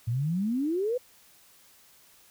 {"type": "exponential sweep", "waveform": "sine", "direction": "up", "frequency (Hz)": [110.2, 516], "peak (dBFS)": -25, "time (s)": [0.07, 0.98], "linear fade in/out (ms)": 10, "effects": ["white hiss -58 dBFS RMS until 2.3 s"]}